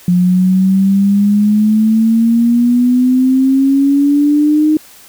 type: exponential sweep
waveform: sine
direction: up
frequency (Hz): 177 to 310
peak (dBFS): -7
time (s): 0.08-4.77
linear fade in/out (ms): 2
effects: white hiss -40 dBFS RMS until 5.08 s